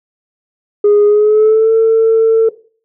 sine tone with pitch glide, 413.6 to 448.4 Hz, G#4 to A4, -7 to +33 cents, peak -4 dBFS, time 0.84-2.49 s, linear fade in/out 5 ms, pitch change +140 cents, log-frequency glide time 1.06-1.73 s, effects noise-tail reverb RT60 0.4 s tail -17 dB re dry + tanh soft clip ceiling -3 dBFS

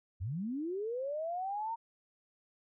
sine linear sweep, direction up, 77.78 to 932.3 Hz, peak -34 dBFS, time 0.2-1.76 s, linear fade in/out 20 ms, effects none

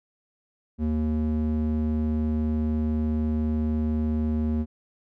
square tone with band-pass filter, 77 Hz, D#2, 17 cents flat, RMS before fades -25 dBFS, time 0.78-4.66 s, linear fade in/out 50 ms, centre 180 Hz, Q 3.1, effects none

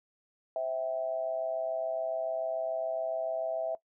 sine tone with amplitude modulation, 654 Hz, E5, 14 cents flat, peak -26 dBFS, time 0.56-3.75 s, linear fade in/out 2 ms, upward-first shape sine, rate 127 Hz, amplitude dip 70%, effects noise-tail reverb RT60 0.1 s tail -18 dB re dry

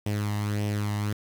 sawtooth tone with flanger, 103.83 Hz, G#2, in tune, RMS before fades -28 dBFS, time 0.06-1.13 s, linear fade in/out 5 ms, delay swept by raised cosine 0.35 to 1.05 ms, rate 1.7 Hz, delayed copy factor +0.6, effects 8-bit

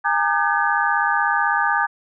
sine tone cluster, 819 / 915 / 1205 / 1531 / 1689 Hz, G#5 / A#5 / D6 / G6 / G#6, -24 / -32 / +44 / -41 / +29 cents, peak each -23 dBFS, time 0.04-1.87 s, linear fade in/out 20 ms, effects none

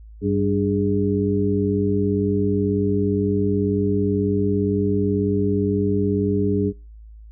harmonic tone with a mistuned harmonic, 98 Hz, G2, in tune, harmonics 1 / 2 / 3 / 4, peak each -24 / -23 / -23 / -23 dBFS, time 0.21-6.73 s, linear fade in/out 50 ms, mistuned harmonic 4, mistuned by +81 cents, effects noise-tail reverb RT60 0.3 s tail -24 dB re dry + added 54 Hz sine -39 dBFS peak until 7.31 s

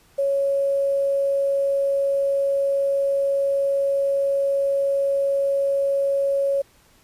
sine tone with quantisation, 554.4 Hz, C#5, in tune, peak -18 dBFS, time 0.18-6.62 s, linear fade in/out 10 ms, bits 8, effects pink hiss -56 dBFS RMS until 7.03 s + resampled to 32000 Hz

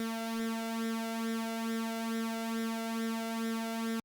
sawtooth tone with flanger, 226.4 Hz, A3, 50 cents sharp, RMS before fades -35 dBFS, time 0-4 s, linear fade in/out 2 ms, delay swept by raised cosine 0.54 to 1.45 ms, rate 2.3 Hz, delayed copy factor +0.65, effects Opus 32 kbps

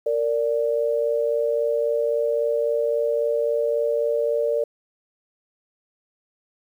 sine tone pair together, 460.7 / 584.4 Hz, A#4 / D5, -20 / -9 cents, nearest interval major third, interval 411 cents, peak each -22 dBFS, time 0.06-4.64 s, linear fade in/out 5 ms, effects 9-bit

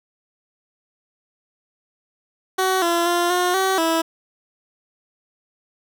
15% pulse tone with pitch steps, 376.3 / 341.3 / 347.7 / 358.6 / 381.4 / 327.3 Hz, F#4 / F4 / F4 / F4 / G4 / E4, +29 / -40 / -8 / +46 / -47 / -12 cents, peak -11 dBFS, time 2.58-4.02 s, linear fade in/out 10 ms, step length 240 ms, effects none

